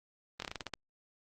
slowing click train, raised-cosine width 0.2 ms, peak -20 dBFS, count 9, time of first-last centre 0.4-0.737 s, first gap 22 ms, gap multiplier 1.18, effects Opus 24 kbps

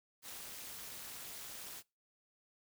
white noise with amplitude modulation, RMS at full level -44 dBFS, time 0.22-1.83 s, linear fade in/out 50 ms, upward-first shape sine, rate 260 Hz, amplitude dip 90%, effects noise-tail reverb RT60 0.3 s tail -26 dB re dry

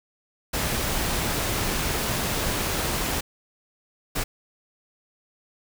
pink noise bursts at uneven times, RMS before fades -26 dBFS, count 2, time 0.53-3.21 / 4.15-4.24 s, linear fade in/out 10 ms, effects none

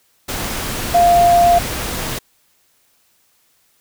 sine tone in noise, 696 Hz, F5, 6 cents flat, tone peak -8 dBFS, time 0.94-1.59 s, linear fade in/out 10 ms, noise pink, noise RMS -23 dBFS, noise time 0.28-2.19 s, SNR +12 dB, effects white hiss -59 dBFS RMS until 3.8 s

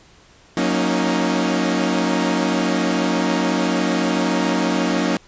sawtooth chord, D# minor seventh, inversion first, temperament equal with one note detuned, 182.56 / 233.1 / 277.2 / 311.1 Hz, F#3 / A#3 / C#4 / D#4, -23 / 0 / 0 / 0 cents, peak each -19 dBFS, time 0.57-5.17 s, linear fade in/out 2 ms, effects pink hiss -50 dBFS RMS until 5.27 s + resampled to 16000 Hz

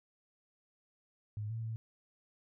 sine tone with pitch steps, 105.6 / 113.4 / 112.1 Hz, G#2 / A#2 / A2, +29 / -47 / +33 cents, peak -36 dBFS, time 1.37-1.76 s, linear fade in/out 0 ms, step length 130 ms, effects none

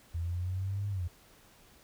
sine linear two-way sweep, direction up then down, 82.41 to 102.3 to 83.3 Hz, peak -31 dBFS, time 0.14-1.08 s, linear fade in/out 10 ms, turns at 0.89 s, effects pink hiss -60 dBFS RMS until 1.83 s

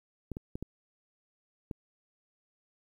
clicks, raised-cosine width 3 ms, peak -24 dBFS, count 5, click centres 0.317 / 0.369 / 0.555 / 0.626 / 1.712 s, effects 10-bit

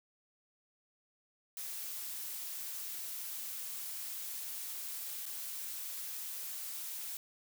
blue noise with dropouts, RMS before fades -42 dBFS, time 1.57-7.17 s, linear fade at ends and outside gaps 1 ms, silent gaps 5.256-5.263 s, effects none

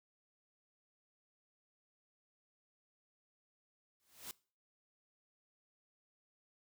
white noise with exponential growth, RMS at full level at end -43 dBFS, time 4-4.31 s, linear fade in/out 0 ms, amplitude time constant 66 ms, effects noise-tail reverb RT60 0.4 s tail -22 dB re dry

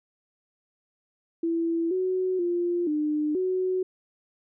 sine tone with pitch steps, 332.8 / 371.2 / 348.8 / 301.4 / 370.9 Hz, E4 / F#4 / F4 / D4 / F#4, +17 / +6 / -2 / +45 / +4 cents, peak -23 dBFS, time 1.43-3.83 s, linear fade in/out 5 ms, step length 480 ms, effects none

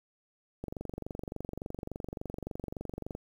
click train, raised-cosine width 2 ms, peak -24 dBFS, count 60, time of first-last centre 0.64-3.151 s, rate 23.5 Hz, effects 9-bit

